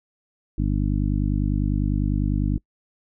harmonic tone, 50 Hz, G1, 35 cents sharp, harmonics 1 / 2 / 3 / 4 / 5 / 6, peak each -23 / -26 / -28 / -29 / -30 / -31 dBFS, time 0.58-2.58 s, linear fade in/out 5 ms, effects noise-tail reverb RT60 0.1 s tail -25 dB re dry

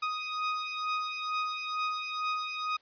sawtooth beating tone pair, 1248 / 1250.2 Hz, D#6 / D#6, +5 / +8 cents, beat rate 2.2 Hz, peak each -29 / -32 dBFS, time 0.02-2.77 s, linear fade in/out 10 ms, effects white hiss -64 dBFS RMS until 2.81 s + resampled to 11025 Hz

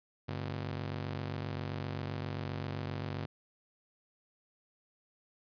sawtooth ring-modulated tone, 121.3 Hz, B2, 31 cents flat, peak -29 dBFS, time 0.28-3.26 s, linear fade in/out 10 ms, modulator 23.8 Hz, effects resampled to 11025 Hz

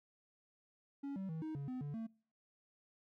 triangle tone with pitch steps, 279.7 / 192.4 / 160.4 / 313.9 / 140.6 / 254.3 / 144.8 / 225.1 Hz, C#4 / G3 / E3 / D#4 / C#3 / C4 / D3 / A3, +16 / -32 / -47 / +15 / +25 / -49 / -24 / +40 cents, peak -38 dBFS, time 1.03-2.07 s, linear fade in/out 10 ms, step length 130 ms, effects noise-tail reverb RT60 0.5 s tail -26 dB re dry

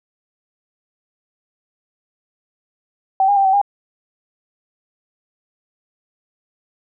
sine tone with pitch steps, 769 / 811 / 786 / 764 / 808 Hz, G5 / G#5 / G5 / G5 / G#5, -33 / -41 / +4 / -45 / -48 cents, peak -11 dBFS, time 3.2-3.615 s, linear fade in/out 2 ms, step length 83 ms, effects none

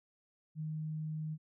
sine tone, 155.56 Hz, D#3, in tune, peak -36 dBFS, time 0.55-1.38 s, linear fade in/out 50 ms, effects none

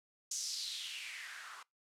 blue noise with band-pass filter sweep, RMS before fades -43 dBFS, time 0.31-1.63 s, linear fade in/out 5 ms, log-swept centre 6600 to 1100 Hz, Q 4.1, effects noise-tail reverb RT60 0.2 s tail -25 dB re dry + low-pass 10000 Hz 12 dB/octave

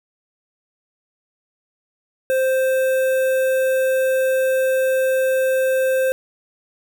square tone with notch filter, 523.3 Hz, C5, in tune, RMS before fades -18 dBFS, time 2.3-6.12 s, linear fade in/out 0 ms, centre 4800 Hz, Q 0.56, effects none

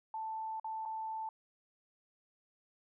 sine tone with dropouts, 882 Hz, A5, 4 cents sharp, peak -37 dBFS, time 0.14-1.29 s, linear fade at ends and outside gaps 2 ms, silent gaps 0.598-0.644 / 0.853-0.858 s, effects none

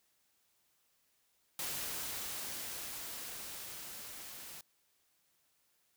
white noise with level ramp, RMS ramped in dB -39 to -49 dBFS, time 1.59-4.61 s, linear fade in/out 2 ms, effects white hiss -75 dBFS RMS until 5.96 s

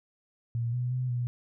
sine tone with pitch steps, 117.4 / 123.6 / 126.9 / 122 Hz, A#2 / B2 / B2 / B2, +13 / +2 / +47 / -21 cents, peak -27 dBFS, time 0.55-1.27 s, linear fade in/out 0 ms, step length 180 ms, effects none

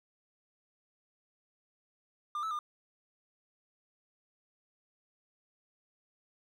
triangle tone with pitch steps, 1198 / 1307 / 1208 Hz, D6 / E6 / D6, +34 / -15 / +48 cents, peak -31 dBFS, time 2.35-2.59 s, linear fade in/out 2 ms, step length 80 ms, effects none

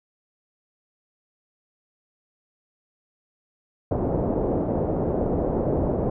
white low-pass noise, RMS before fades -24 dBFS, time 3.91-6.1 s, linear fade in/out 5 ms, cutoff 590 Hz, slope 24 dB/octave, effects none

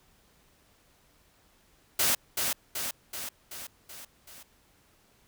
white noise with echo, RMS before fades -25 dBFS, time 1.99-2.15 s, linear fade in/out 5 ms, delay 380 ms, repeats 6, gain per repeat -4 dB, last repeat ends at 4.43 s, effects pink hiss -64 dBFS RMS until 5.27 s

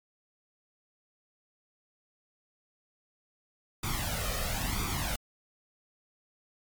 pink noise with flanger, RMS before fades -32 dBFS, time 3.83-5.16 s, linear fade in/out 5 ms, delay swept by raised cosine 0.85 to 1.64 ms, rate 1 Hz, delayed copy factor +0.75, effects MP3 96 kbps

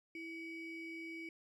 triangle ring-modulated tone, 1300 Hz, E6, 24 cents flat, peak -39 dBFS, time 0.15-1.29 s, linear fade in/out 2 ms, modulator 971 Hz, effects none

